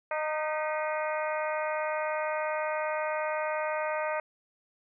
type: harmonic tone with a mistuned harmonic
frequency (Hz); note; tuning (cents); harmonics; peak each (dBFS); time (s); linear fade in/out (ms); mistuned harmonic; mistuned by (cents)
307.6; D#4; -20; 2 / 3 / 4 / 5 / 6 / 7 / 8; -31 / -35 / -37 / -39 / -41 / -42 / -43; 0.11-4.2; 2; 6; +68
effects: none